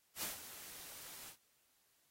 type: noise with ADSR envelope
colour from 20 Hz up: white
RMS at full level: -40 dBFS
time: 0.15-1.37 s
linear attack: 78 ms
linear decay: 140 ms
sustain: -12 dB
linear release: 89 ms
effects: white hiss -75 dBFS RMS until 2.1 s + AAC 48 kbps